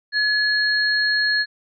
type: tone pair together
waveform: sine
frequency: 1700 / 4284 Hz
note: G#6 / C8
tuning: +40 / +40 cents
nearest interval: octave + major third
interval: 1600 cents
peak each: -18 / -22 dBFS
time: 0.12-1.46 s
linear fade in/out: 50 ms
effects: none